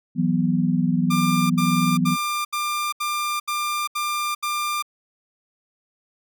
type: chord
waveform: sine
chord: E suspended second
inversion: none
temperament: equal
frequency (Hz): 164.81 / 185 / 246.9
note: E3 / F#3 / B3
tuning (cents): 0 / 0 / 0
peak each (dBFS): -22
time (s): 0.15-2.17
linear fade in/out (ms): 50
type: tone bursts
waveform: sawtooth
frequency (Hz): 1194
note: D6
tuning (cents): +28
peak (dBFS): -19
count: 8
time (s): 1.1-4.825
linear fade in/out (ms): 10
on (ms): 400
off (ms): 75
effects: none